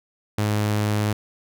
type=tone; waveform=sawtooth; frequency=105.2 Hz; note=G#2; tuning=23 cents sharp; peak=-16 dBFS; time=0.38-1.13 s; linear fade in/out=5 ms; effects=none